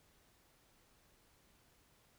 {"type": "silence", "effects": ["pink hiss -70 dBFS RMS until 2.18 s"]}